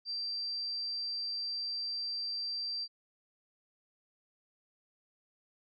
sine tone, 4699 Hz, D8, in tune, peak -34 dBFS, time 0.05-2.88 s, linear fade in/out 50 ms, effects none

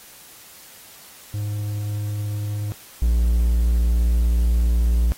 triangle tone pair in turn, 103.83 / 58.27 Hz, G#2 / A#1, 0 / 0 cents, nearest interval minor seventh, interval 1000 cents, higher first, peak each -21 / -13 dBFS, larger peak second, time 1.34-2.72 / 3.02-5.12 s, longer second, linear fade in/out 0 ms, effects white hiss -45 dBFS RMS until 5.17 s + AAC 48 kbps

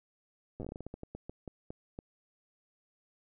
slowing click train, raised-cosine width 2 ms, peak -28 dBFS, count 18, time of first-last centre 0.6-1.989 s, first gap 8 ms, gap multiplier 1.25, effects none

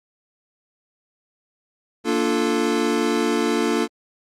square chord, Bb major seventh, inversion none, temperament equal, 233.1 / 293.7 / 349.2 / 440 Hz, Bb3 / D4 / F4 / A4, 0 / 0 / 0 / 0 cents, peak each -25 dBFS, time 2.04-3.88 s, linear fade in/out 50 ms, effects low-pass 9000 Hz 12 dB/octave + Opus 48 kbps

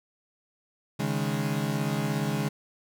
35% pulse chord, C# suspended second, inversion none, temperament equal, 138.59 / 155.56 / 207.7 Hz, C#3 / D#3 / G#3, 0 / 0 / 0 cents, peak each -29 dBFS, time 0.99-2.49 s, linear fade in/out 10 ms, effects none

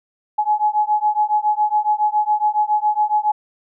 sine beating tone pair, 842 / 849.2 Hz, G#5 / G#5, +24 / +38 cents, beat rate 7.2 Hz, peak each -18 dBFS, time 0.38-3.32 s, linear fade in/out 10 ms, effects none

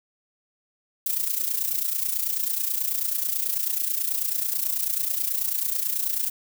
violet noise with amplitude modulation, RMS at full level -23 dBFS, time 1.06-6.3 s, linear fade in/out 5 ms, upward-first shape sine, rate 29.2 Hz, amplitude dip 70%, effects none

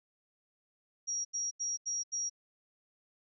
sine tone bursts, 5680 Hz, F8, 28 cents sharp, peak -32 dBFS, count 5, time 1.07-2.298 s, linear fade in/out 20 ms, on 180 ms, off 82 ms, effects none

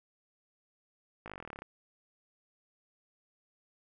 slowing click train, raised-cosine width 0.5 ms, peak -28 dBFS, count 16, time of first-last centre 1.26-1.62 s, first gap 18 ms, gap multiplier 1.04, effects none

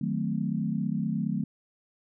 sine chord, D# diminished seventh, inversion none, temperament equal with one note detuned, 155.56 / 185 / 220 / 257.3 Hz, D#3 / F#3 / A3 / C4, 0 / 0 / 0 / -29 cents, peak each -32 / -31 / -30 / -36 dBFS, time 0.01-1.44 s, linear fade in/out 5 ms, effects none

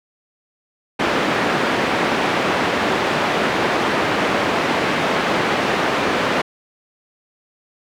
pink band-pass noise, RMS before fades -19 dBFS, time 0.99-6.42 s, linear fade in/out 10 ms, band 250 to 2500 Hz, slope 12 dB/octave, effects none

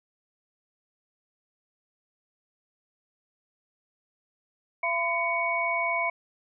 sine tone cluster, 678 / 1014 / 2234 Hz, E5 / B5 / C#7, +49 / +45 / +13 cents, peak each -30 / -30 / -27 dBFS, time 4.83-6.1 s, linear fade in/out 5 ms, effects none

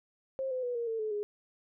sine tone with pitch steps, 532 / 510.3 / 489.5 / 469.6 / 450.5 / 432.1 / 414.5 Hz, C5 / C5 / B4 / A#4 / A4 / A4 / G#4, +29 / -43 / -15 / +13 / +41 / -31 / -3 cents, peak -31 dBFS, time 0.39-1.23 s, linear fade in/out 0 ms, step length 120 ms, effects none

